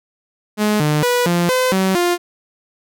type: tone with pitch steps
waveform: sawtooth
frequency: 211.1 / 150.5 / 489.5 / 173.5 / 510 / 189.8 / 351 Hz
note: G#3 / D3 / B4 / F3 / C5 / F#3 / F4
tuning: +29 / +43 / -15 / -11 / -44 / +44 / +9 cents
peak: -10 dBFS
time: 0.57-2.18 s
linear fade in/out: 50 ms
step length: 230 ms
effects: none